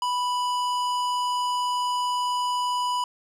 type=tone with hard clipping; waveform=triangle; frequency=987.8 Hz; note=B5; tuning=in tune; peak=-25 dBFS; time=0.02-3.04 s; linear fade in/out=2 ms; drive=18 dB; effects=none